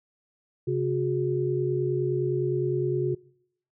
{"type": "tone cluster", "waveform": "sine", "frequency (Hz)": [134.9, 362.4, 412.1], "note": ["C#3", "F#4", "G#4"], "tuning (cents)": [-47, -36, -13], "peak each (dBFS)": [-28, -26, -32], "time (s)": [0.67, 3.15], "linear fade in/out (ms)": 10, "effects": ["noise-tail reverb RT60 0.7 s tail -23 dB re dry"]}